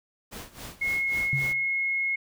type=noise with tremolo; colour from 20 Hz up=pink; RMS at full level=-39 dBFS; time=0.31-1.54 s; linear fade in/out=20 ms; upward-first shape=sine; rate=3.7 Hz; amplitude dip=85%
type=tone; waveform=sine; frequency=2166 Hz; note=C#7; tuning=41 cents flat; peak=-24 dBFS; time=0.81-2.16 s; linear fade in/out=10 ms
type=tone with exponential decay; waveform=sine; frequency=138.59 Hz; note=C#3; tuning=in tune; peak=-23 dBFS; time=1.33-1.69 s; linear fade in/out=0 ms; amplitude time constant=77 ms
effects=none